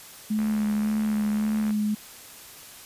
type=tone with vibrato; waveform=sine; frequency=212.9 Hz; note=G#3; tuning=43 cents sharp; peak=-22 dBFS; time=0.3-1.95 s; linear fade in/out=10 ms; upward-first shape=sine; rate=1.8 Hz; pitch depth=20 cents each way
type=click train; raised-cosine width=0.5 ms; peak=-24 dBFS; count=99; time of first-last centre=0.39-1.707 s; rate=74.4 Hz
effects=white hiss -45 dBFS RMS until 2.85 s + resampled to 32000 Hz